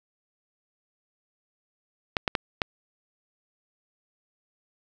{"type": "clicks", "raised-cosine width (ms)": 0.3, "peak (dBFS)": -7, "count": 4, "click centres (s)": [2.168, 2.278, 2.352, 2.618], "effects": []}